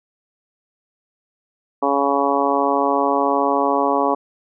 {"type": "harmonic tone", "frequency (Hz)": 140.2, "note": "C#3", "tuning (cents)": 20, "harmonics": [2, 3, 4, 5, 6, 7, 8], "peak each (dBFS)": [-23, -23, -23, -23, -23, -23, -23], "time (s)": [1.82, 4.15], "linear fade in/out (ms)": 10, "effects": []}